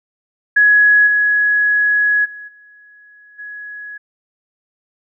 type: tone with level steps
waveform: sine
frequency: 1678 Hz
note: G#6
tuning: 17 cents sharp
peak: -7 / -11 / -30 / -42 / -28 dBFS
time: 0.56-3.98 s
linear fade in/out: 10 ms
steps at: 1.06 / 2.24 / 2.47 / 3.38 s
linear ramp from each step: 20 ms
effects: none